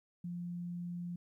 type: tone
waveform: sine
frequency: 174.61 Hz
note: F3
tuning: in tune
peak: -38 dBFS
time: 0.24-1.16 s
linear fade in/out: 5 ms
effects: 13-bit